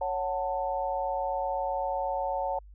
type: chord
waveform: sine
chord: F# minor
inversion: second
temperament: just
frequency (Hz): 555 / 740 / 888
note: C#5 / F#5 / A5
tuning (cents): +2 / 0 / +16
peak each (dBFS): -32 / -32 / -32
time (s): 0.01-2.59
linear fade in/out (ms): 5
effects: added 50 Hz sine -47 dBFS peak until 2.74 s